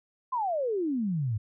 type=exponential sweep; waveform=sine; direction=down; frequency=1060 to 100.3 Hz; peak=-26 dBFS; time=0.32-1.38 s; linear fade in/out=10 ms; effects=none